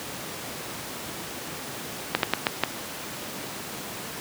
slowing click train, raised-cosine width 0.3 ms, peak -3 dBFS, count 5, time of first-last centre 2.15-2.636 s, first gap 82 ms, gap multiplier 1.27, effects pink hiss -35 dBFS RMS until 4.2 s + high-pass 150 Hz 12 dB/octave

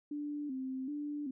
sine tone with vibrato, 277.2 Hz, C#4, in tune, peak -36 dBFS, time 0.11-1.31 s, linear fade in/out 5 ms, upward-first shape square, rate 1.3 Hz, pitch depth 99 cents each way, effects none

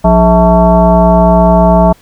sine tone with frequency modulation, 415.3 Hz, G#4, in tune, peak -3 dBFS, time 0.04-1.93 s, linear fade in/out 10 ms, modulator 236 Hz, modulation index 2.1, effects pink hiss -45 dBFS RMS until 2.01 s

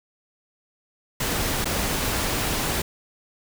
pink noise with dropouts, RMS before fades -25 dBFS, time 1.2-2.82 s, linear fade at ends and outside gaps 5 ms, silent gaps 1.645-1.655 s, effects none

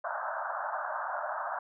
pink band-pass noise, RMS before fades -35 dBFS, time 0.04-1.59 s, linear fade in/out 5 ms, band 600 to 1600 Hz, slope 96 dB/octave, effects none

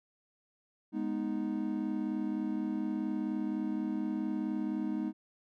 triangle chord, G# minor, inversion none, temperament equal, 207.7 / 246.9 / 311.1 Hz, G#3 / B3 / D#4, 0 / 0 / 0 cents, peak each -34 / -35 / -33 dBFS, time 0.92-5.13 s, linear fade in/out 50 ms, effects none

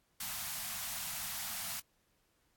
white band-stop noise, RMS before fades -40 dBFS, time 0.2-1.8 s, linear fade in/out 5 ms, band 240 to 630 Hz, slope 96 dB/octave, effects pink hiss -75 dBFS RMS until 2.56 s + AAC 64 kbps

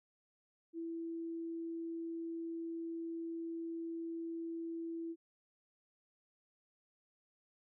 sine tone, 331.6 Hz, E4, 10 cents sharp, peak -39 dBFS, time 0.73-5.16 s, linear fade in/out 50 ms, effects none

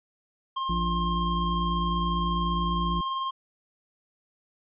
square tone with tremolo, 1063 Hz, C6, 27 cents sharp, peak -27 dBFS, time 0.56-3.31 s, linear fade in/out 10 ms, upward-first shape sine, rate 20 Hz, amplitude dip 25%
harmonic tone, 57.4 Hz, A#1, 26 cents flat, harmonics 1 / 3 / 5 / 6, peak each -29 / -29 / -42 / -39 dBFS, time 0.69-3.01 s, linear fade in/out 5 ms
effects resampled to 8000 Hz

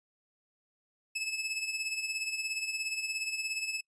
sawtooth tone with tremolo, 2602 Hz, E7, 23 cents flat, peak -27 dBFS, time 1.15-3.81 s, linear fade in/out 10 ms, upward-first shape sine, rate 17 Hz, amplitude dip 60%, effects noise-tail reverb RT60 0.1 s tail -26 dB re dry + resampled to 22050 Hz

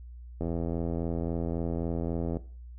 click train, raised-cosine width 2 ms, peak -19 dBFS, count 165, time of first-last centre 0.41-2.369 s, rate 83.7 Hz, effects noise-tail reverb RT60 0.4 s tail -17 dB re dry + added 60 Hz sine -42 dBFS peak until 2.78 s

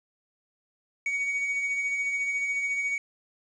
triangle tone with tremolo, 2247 Hz, C#7, 23 cents sharp, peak -23 dBFS, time 1.06-2.98 s, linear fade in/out 2 ms, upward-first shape sine, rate 14 Hz, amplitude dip 35%, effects resampled to 22050 Hz + 9-bit

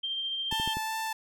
sine tone with tremolo, 3165 Hz, G7, 16 cents sharp, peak -29 dBFS, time 0.03-0.74 s, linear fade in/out 10 ms, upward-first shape sine, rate 14 Hz, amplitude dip 25%
sawtooth tone with vibrato, 882 Hz, A5, 4 cents sharp, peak -27 dBFS, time 0.51-1.13 s, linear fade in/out 5 ms, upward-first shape sine, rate 2.6 Hz, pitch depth 9 cents each way
clicks, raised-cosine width 3 ms, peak -24 dBFS, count 4, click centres 0.526 / 0.599 / 0.676 / 0.77 s
effects none

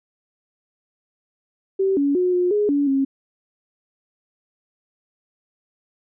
sine tone with pitch steps, 386 / 282.6 / 362.6 / 358 / 416.1 / 285.5 / 271.6 Hz, G4 / C#4 / F#4 / F4 / G#4 / D4 / C#4, -27 / +34 / -35 / +43 / +3 / -49 / -35 cents, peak -16 dBFS, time 1.79-3.05 s, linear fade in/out 10 ms, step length 180 ms, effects none

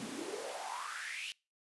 pink noise with high-pass filter sweep, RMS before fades -42 dBFS, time 0-1.32 s, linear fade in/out 0 ms, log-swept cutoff 210 to 3000 Hz, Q 6.8, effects noise-tail reverb RT60 0.3 s tail -25 dB re dry + resampled to 24000 Hz

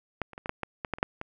clicks, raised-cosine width 0.5 ms, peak -14 / -30 / -25 / -20 / -13 / -16 / -17 / -13 / -27 / -8 / -20 dBFS, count 11, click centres 0.217 / 0.333 / 0.379 / 0.459 / 0.494 / 0.633 / 0.848 / 0.937 / 0.985 / 1.029 / 1.214 s, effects none

